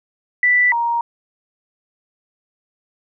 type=tone pair in turn; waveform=sine; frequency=1975.5 / 938 Hz; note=B6 / A#5; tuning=0 / +11 cents; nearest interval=octave + minor second; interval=1289 cents; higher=first; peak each=-11 / -16 dBFS; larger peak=first; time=0.43-0.72 / 0.72-1.01 s; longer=neither; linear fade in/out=2 ms; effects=none